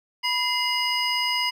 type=tone cluster; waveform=triangle; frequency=982 / 2073 / 2889 / 4992 Hz; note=B5 / C7 / F#7 / D#8; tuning=-10 / -17 / -42 / +5 cents; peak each=-26 dBFS; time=0.23-1.51 s; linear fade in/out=20 ms; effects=none